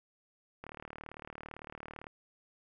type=click train; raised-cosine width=0.5 ms; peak=-29 dBFS; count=55; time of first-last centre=0.64-2.069 s; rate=37.8 Hz; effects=none